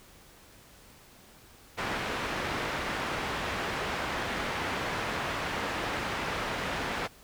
white low-pass noise, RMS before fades -33 dBFS, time 1.77-7.08 s, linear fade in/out 20 ms, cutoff 1900 Hz, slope 12 dB/octave, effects pink hiss -55 dBFS RMS until 7.23 s

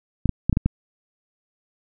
clicks, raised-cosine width 5 ms, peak -6 dBFS, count 6, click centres 0.257 / 0.293 / 0.496 / 0.528 / 0.571 / 0.66 s, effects none

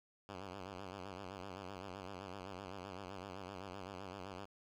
5% pulse tone with vibrato, 95.2 Hz, F#2, 50 cents sharp, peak -35 dBFS, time 0.28-4.46 s, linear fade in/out 20 ms, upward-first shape sine, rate 7.8 Hz, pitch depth 110 cents each way, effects low-pass 5000 Hz 12 dB/octave + 11-bit

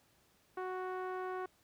sawtooth tone with low-pass filter, 370 Hz, F#4, in tune, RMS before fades -40 dBFS, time 0.57-1.46 s, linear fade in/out 5 ms, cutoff 1300 Hz, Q 1.8, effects pink hiss -70 dBFS RMS until 1.63 s + high-pass 60 Hz 12 dB/octave

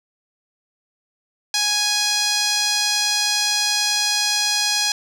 sawtooth tone with band-pass filter, 830.6 Hz, G#5, in tune, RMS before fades -20 dBFS, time 1.54-4.92 s, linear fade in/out 2 ms, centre 5100 Hz, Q 1.9, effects none

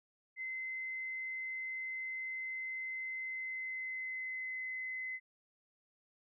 sine tone with pitch glide, 2058 to 2040 Hz, C7 to C7, -29 to -44 cents, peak -38 dBFS, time 0.36-5.2 s, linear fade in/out 50 ms, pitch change -15 cents, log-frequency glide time 3.21-4.62 s, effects none

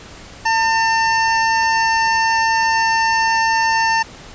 25% pulse tone, 901 Hz, A5, 41 cents sharp, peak -10 dBFS, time 0.45-4.03 s, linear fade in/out 10 ms, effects pink hiss -38 dBFS RMS until 4.34 s + resampled to 16000 Hz

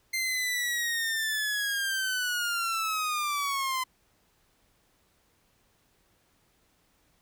sawtooth linear sweep, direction down, 2093 to 1021 Hz, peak -24 dBFS, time 0.13-3.84 s, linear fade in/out 10 ms, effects pink hiss -68 dBFS RMS until 7.21 s

